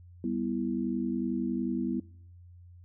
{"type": "chord", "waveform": "sine", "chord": "E minor", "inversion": "first", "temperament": "equal", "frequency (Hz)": [196, 246.9, 329.6], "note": ["G3", "B3", "E4"], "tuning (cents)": [0, 0, 0], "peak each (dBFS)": [-34, -31, -34], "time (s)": [0.24, 2], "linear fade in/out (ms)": 2, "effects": ["noise-tail reverb RT60 0.6 s tail -22 dB re dry", "added 88 Hz sine -49 dBFS peak until 2.84 s"]}